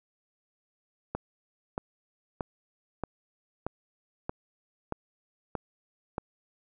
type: click train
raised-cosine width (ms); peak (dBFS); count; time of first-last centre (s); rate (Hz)
1; -17; 9; 1.15-6.181; 1.59
effects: none